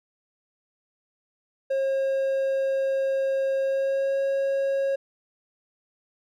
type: tone with pitch glide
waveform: triangle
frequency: 539 to 546.5 Hz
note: C#5 to C#5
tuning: -49 to -25 cents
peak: -20 dBFS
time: 1.7-4.96 s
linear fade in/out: 10 ms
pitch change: +24 cents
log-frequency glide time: 3.59-4.21 s
effects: none